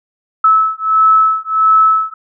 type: beating tone pair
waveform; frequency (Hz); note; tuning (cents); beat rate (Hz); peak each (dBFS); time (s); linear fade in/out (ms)
sine; 1301 / 1302.5; E6 / E6; -23 / -21; 1.5; -11; 0.44-2.14; 5
effects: none